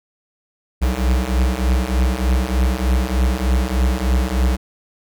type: beating tone pair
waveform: square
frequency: 61 / 64.3 Hz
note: B1 / C2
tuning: -21 / -30 cents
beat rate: 3.3 Hz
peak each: -20 / -18 dBFS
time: 0.81-4.57 s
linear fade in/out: 20 ms
effects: none